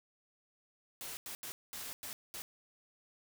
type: noise bursts at uneven times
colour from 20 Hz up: white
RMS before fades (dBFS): -44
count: 6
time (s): 1.01-1.17 / 1.26-1.35 / 1.43-1.52 / 1.73-1.93 / 2.03-2.13 / 2.34-2.42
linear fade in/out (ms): 0
effects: none